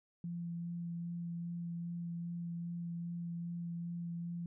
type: tone with vibrato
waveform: sine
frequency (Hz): 171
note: F3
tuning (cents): -36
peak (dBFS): -38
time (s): 0.24-4.46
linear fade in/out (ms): 2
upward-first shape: sine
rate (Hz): 2.5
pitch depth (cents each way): 11
effects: none